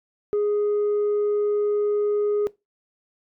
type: tone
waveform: sine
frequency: 414.9 Hz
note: G#4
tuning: 2 cents flat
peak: -17 dBFS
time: 0.33-2.47 s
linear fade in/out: 0 ms
effects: noise-tail reverb RT60 0.2 s tail -21 dB re dry + tanh soft clip ceiling -18 dBFS